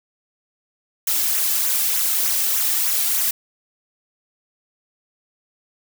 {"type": "noise with flanger", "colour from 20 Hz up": "blue", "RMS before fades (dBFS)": -20, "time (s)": [1.07, 3.31], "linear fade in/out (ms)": 5, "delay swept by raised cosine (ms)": [0.21, 2.11], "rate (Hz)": 3.3, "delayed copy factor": -0.65, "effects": []}